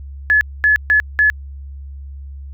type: tone bursts at uneven times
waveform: sine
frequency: 1711 Hz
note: A6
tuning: 49 cents flat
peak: -9 dBFS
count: 4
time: 0.3-0.41 / 0.64-0.76 / 0.9-1 / 1.19-1.3 s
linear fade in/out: 0 ms
effects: added 69 Hz sine -29 dBFS peak until 2.53 s